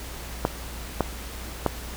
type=clicks; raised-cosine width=1 ms; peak=-6 dBFS; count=3; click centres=0.451 / 1.007 / 1.663 s; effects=added 59 Hz sine -37 dBFS peak until 1.96 s + pink hiss -39 dBFS RMS until 1.96 s